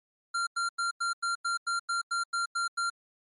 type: tone bursts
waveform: square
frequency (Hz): 1382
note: F6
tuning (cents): -19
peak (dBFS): -28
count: 12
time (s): 0.34-2.901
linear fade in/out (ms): 10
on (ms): 130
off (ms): 91
effects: MP3 48 kbps